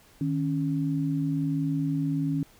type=tone pair together; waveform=sine; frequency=155.18 / 276.5 Hz; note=D#3 / C#4; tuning=-4 / -4 cents; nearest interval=minor seventh; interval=1000 cents; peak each=-27 dBFS; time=0.21-2.43 s; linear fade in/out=2 ms; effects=pink hiss -57 dBFS RMS until 2.59 s